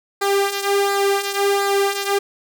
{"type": "tone with flanger", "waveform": "sawtooth", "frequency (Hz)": 398.7, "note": "G4", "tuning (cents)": 29, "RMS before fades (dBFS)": -19, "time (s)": [0.21, 2.19], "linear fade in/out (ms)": 10, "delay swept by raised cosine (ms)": [0.33, 2.63], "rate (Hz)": 1.4, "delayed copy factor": -0.65, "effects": []}